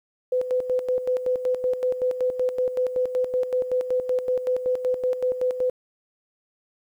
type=tone with tremolo; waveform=sine; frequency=505 Hz; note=B4; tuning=39 cents sharp; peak=-19 dBFS; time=0.32-5.7 s; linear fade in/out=5 ms; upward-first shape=square; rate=5.3 Hz; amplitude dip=65%; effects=10-bit